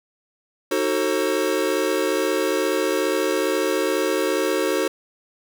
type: chord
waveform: square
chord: D# diminished seventh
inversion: none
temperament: just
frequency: 311.1 / 373.4 / 448 / 537.6 Hz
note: D#4 / F#4 / A4 / C5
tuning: 0 / +16 / +31 / +47 cents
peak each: -27 / -25 / -26 / -26 dBFS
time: 0.71-4.88 s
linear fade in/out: 5 ms
effects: none